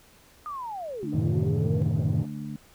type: linear two-way sweep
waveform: sine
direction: down then up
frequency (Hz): 1240 to 289 to 489.1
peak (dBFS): -32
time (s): 0.46-1.82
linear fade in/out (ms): 0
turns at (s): 1.09
type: harmonic tone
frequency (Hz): 73.42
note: D2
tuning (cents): 0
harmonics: 2 / 3 / 4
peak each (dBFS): -36 / -35 / -41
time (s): 1.03-2.56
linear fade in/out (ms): 0
type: band-pass noise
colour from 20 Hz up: pink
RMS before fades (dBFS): -40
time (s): 1.12-2.26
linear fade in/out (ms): 10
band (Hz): 130 to 600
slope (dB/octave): 24
type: chord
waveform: sine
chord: F# diminished seventh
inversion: none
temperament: equal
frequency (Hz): 92.5 / 110 / 130.81 / 155.56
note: F#2 / A2 / C3 / Eb3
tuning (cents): 0 / 0 / 0 / 0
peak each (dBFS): -30 / -28 / -30 / -26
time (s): 1.14-2.23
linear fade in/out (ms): 10
effects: pink hiss -56 dBFS RMS until 2.74 s